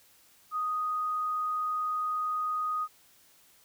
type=tone; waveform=sine; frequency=1244.5 Hz; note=D#6; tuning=in tune; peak=-28 dBFS; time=0.51-2.88 s; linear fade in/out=50 ms; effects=white hiss -61 dBFS RMS until 3.64 s